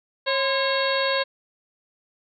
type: harmonic tone with a mistuned harmonic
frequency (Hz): 544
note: C#5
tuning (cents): -33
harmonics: 1 / 2 / 3 / 4 / 5 / 6 / 7 / 8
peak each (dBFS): -24 / -28 / -28 / -32 / -33 / -35 / -30 / -31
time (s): 0.26-1.24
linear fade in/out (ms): 20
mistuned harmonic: 2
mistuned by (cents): -91
effects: none